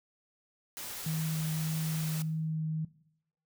white noise, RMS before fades -41 dBFS, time 0.77-2.22 s, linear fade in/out 0 ms
sine tone with vibrato, 158 Hz, D#3, 27 cents sharp, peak -30 dBFS, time 1.06-2.85 s, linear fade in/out 5 ms, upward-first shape triangle, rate 1.7 Hz, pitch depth 9 cents each way
effects noise-tail reverb RT60 0.7 s tail -18 dB re dry

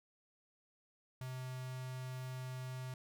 square tone with notch filter, 128.5 Hz, C3, 31 cents flat, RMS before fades -44 dBFS, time 1.21-2.94 s, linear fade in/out 2 ms, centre 340 Hz, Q 1.4, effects none

